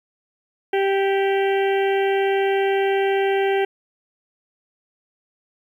harmonic tone with a mistuned harmonic, 391.6 Hz, G4, 2 cents flat, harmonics 1 / 2 / 4 / 5 / 6 / 7 / 8, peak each -18 / -24 / -30 / -32 / -34 / -35 / -36 dBFS, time 0.73-3.65 s, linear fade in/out 5 ms, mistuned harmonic 6, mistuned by -19 cents, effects 9-bit

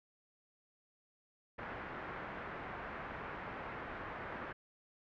white low-pass noise, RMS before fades -45 dBFS, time 1.58-4.53 s, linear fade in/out 10 ms, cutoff 1800 Hz, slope 24 dB/octave, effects none

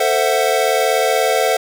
square chord, F# half-diminished seventh, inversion first, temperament equal with one note detuned, 446.9 / 523.3 / 659.3 / 740 Hz, A4 / C5 / E5 / F#5, +27 / 0 / 0 / 0 cents, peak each -20 dBFS, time 0-1.57 s, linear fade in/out 5 ms, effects none

